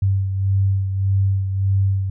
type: beating tone pair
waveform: sine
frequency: 97 / 98.7 Hz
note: G2 / G2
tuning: -18 / +12 cents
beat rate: 1.7 Hz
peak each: -16 / -25 dBFS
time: 0.02-2.1 s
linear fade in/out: 5 ms
effects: none